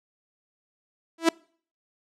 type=tone with exponential growth; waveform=sawtooth; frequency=329.6 Hz; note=E4; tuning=in tune; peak=-9 dBFS; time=1.18-1.29 s; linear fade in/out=5 ms; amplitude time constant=22 ms; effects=noise-tail reverb RT60 0.5 s tail -26 dB re dry + low-pass 9000 Hz 12 dB/octave